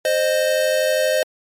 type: tone pair together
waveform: square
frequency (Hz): 523.3 / 615.7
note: C5 / D#5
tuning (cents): 0 / -18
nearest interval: minor third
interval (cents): 282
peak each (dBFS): -20 / -19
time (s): 0.05-1.23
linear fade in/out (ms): 2
effects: MP3 64 kbps